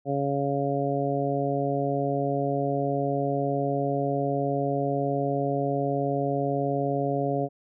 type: harmonic tone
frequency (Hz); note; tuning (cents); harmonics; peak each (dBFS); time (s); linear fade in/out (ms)
139.9; C#3; +16; 1 / 2 / 3 / 4 / 5; -30 / -30 / -30 / -30 / -30; 0.05-7.49; 50
effects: none